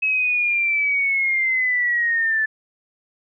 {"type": "linear sweep", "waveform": "sine", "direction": "down", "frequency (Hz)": [2572, 1741], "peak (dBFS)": -17, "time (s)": [0.02, 2.46], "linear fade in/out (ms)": 10, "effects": []}